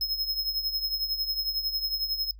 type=tone with tremolo; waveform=square; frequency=5150 Hz; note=E8; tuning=41 cents flat; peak=-24 dBFS; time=0.01-2.31 s; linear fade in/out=2 ms; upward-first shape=triangle; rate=11 Hz; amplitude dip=75%; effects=noise-tail reverb RT60 0.1 s tail -23 dB re dry + added 51 Hz sine -44 dBFS peak until 2.39 s